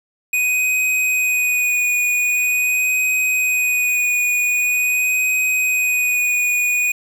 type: tone with vibrato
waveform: square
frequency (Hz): 2487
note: D#7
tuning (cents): -1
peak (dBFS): -16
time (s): 0.33-6.92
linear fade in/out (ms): 5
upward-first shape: sine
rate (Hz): 0.44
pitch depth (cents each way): 17
effects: 7-bit